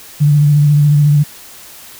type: tone with vibrato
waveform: sine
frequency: 146.83 Hz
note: D3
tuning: in tune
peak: -6 dBFS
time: 0.2-1.24 s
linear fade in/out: 20 ms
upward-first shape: sine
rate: 14 Hz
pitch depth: 30 cents each way
effects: white hiss -36 dBFS RMS until 1.99 s